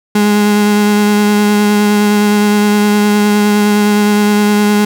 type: tone with vibrato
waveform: 35% pulse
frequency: 207.7 Hz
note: G#3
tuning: in tune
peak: -6 dBFS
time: 0.15-4.85 s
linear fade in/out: 5 ms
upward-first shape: sine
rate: 9.7 Hz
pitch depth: 12 cents each way
effects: none